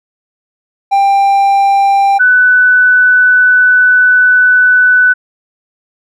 triangle / sine tone pair in turn, 792 / 1495.1 Hz, G5 / F#6, +18 / +18 cents, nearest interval major seventh, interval 1100 cents, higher second, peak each -4 dBFS, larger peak neither, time 0.91-2.19 / 2.19-5.14 s, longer second, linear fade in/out 20 ms, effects none

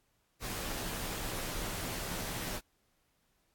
pink noise with comb filter, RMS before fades -38 dBFS, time 0.4-2.61 s, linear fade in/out 50 ms, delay 14 ms, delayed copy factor -0.5, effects pink hiss -75 dBFS RMS until 3.54 s + AAC 64 kbps

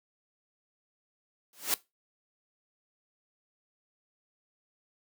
white noise with exponential growth, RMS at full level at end -24 dBFS, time 1.53-1.74 s, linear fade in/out 1 ms, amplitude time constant 45 ms, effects noise-tail reverb RT60 0.2 s tail -18 dB re dry + high-pass 200 Hz 12 dB/octave

